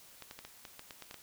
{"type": "clicks", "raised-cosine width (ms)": 0.2, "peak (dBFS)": -28, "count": 10, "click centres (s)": [0.223, 0.311, 0.39, 0.45, 0.652, 0.794, 0.908, 1.023, 1.111, 1.143], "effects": ["white hiss -57 dBFS RMS until 1.22 s"]}